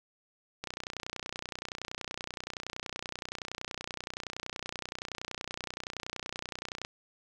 click train, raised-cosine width 0.2 ms, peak -19 dBFS, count 191, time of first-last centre 0.64-6.849 s, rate 30.6 Hz, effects none

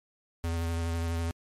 square tone with vibrato, 83.5 Hz, E2, 23 cents sharp, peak -29 dBFS, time 0.44-1.31 s, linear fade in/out 0 ms, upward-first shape sine, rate 12 Hz, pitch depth 18 cents each way, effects MP3 64 kbps

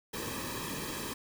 pink noise with comb filter, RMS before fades -38 dBFS, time 0.13-1.14 s, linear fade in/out 10 ms, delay 1.4 ms, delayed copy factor -0.75, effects none

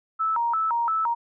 sine tone with vibrato, 1108.7 Hz, C#6, in tune, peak -21 dBFS, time 0.19-1.15 s, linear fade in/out 20 ms, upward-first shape square, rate 2.9 Hz, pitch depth 290 cents each way, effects none

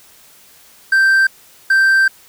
triangle tone bursts at uneven times, 1566 Hz, G6, 2 cents flat, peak -7 dBFS, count 2, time 0.92-1.27 / 1.7-2.08 s, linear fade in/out 5 ms, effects white hiss -46 dBFS RMS until 2.28 s

